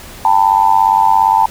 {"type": "tone with amplitude modulation", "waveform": "sine", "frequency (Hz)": 889, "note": "A5", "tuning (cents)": 18, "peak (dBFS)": -3, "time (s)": [0.25, 1.46], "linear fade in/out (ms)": 2, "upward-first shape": "sine", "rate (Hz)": 97.4, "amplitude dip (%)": 100, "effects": ["pink hiss -34 dBFS RMS until 1.5 s"]}